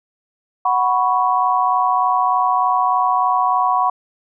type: chord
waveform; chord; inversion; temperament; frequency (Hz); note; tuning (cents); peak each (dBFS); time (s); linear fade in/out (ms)
sine; F# suspended fourth; none; just; 740 / 986.7 / 1110; F#5 / B5 / C#6; 0 / -2 / +2; -18; 0.65-3.9; 5
effects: none